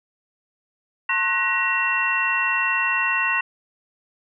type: tone cluster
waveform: sine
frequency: 901 / 1076 / 1484 / 1897 / 2721 Hz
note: A5 / C6 / F#6 / A#6 / F7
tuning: +41 / +48 / +5 / +30 / -46 cents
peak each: -32 / -26 / -28 / -23 / -23 dBFS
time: 1.09-3.41 s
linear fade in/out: 5 ms
effects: none